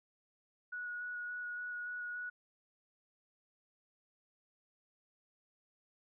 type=tone with vibrato; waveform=sine; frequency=1460 Hz; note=F#6; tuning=24 cents flat; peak=-39 dBFS; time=0.72-2.3 s; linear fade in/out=10 ms; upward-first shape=square; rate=3.5 Hz; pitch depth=8 cents each way; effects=none